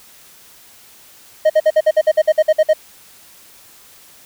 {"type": "tone bursts", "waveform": "triangle", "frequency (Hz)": 623, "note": "D#5", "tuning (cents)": 2, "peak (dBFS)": -6, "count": 13, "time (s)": [1.45, 2.735], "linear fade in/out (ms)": 10, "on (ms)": 49, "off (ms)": 54, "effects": ["white hiss -45 dBFS RMS until 4.25 s"]}